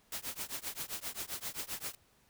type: noise with tremolo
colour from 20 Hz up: white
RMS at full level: -37 dBFS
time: 0.12-1.95 s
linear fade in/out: 2 ms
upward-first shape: triangle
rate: 7.6 Hz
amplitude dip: 100%
effects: pink hiss -68 dBFS RMS until 2.29 s